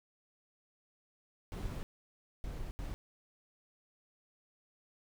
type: noise bursts at uneven times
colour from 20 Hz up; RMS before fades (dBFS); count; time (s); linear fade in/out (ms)
brown; -40; 3; 1.52-1.83 / 2.44-2.71 / 2.79-2.94; 0
effects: none